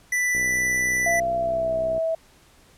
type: tone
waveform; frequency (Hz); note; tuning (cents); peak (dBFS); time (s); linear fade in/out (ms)
square; 1981; B6; +5; -21; 0.12-1.2; 5
type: click train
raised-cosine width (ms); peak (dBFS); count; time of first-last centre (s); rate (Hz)
2; -24; 104; 0.35-1.98; 63.2
type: tone with pitch glide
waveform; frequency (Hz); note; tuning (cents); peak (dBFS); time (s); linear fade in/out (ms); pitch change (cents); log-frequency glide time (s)
sine; 681 to 651; F5 to E5; -44 to -22; -21; 1.06-2.15; 5; -78; 1.35-1.75
effects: pink hiss -55 dBFS RMS until 2.77 s + low-pass 12000 Hz 12 dB/octave